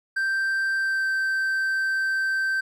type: tone with pitch glide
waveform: triangle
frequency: 1568 to 1556.3 Hz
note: G6 to G6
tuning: 0 to -13 cents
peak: -20 dBFS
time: 0.16-2.61 s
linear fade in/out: 10 ms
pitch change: -13 cents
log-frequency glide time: 0.79-1.07 s
effects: none